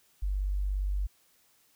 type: tone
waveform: sine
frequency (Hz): 48.64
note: G1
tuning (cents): -13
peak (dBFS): -27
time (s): 0.22-1.07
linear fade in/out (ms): 10
effects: white hiss -66 dBFS RMS until 1.75 s